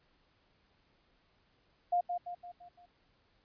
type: tone with echo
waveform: sine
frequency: 706 Hz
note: F5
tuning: 19 cents sharp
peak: -26 dBFS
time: 1.92-2.01 s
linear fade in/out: 10 ms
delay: 170 ms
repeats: 5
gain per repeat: -6 dB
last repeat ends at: 2.86 s
effects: pink hiss -71 dBFS RMS until 3.44 s + resampled to 11025 Hz